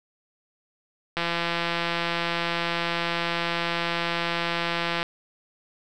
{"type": "click train", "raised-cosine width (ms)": 0.3, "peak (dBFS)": -10, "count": 657, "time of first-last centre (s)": [1.17, 5.029], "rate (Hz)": 170, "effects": []}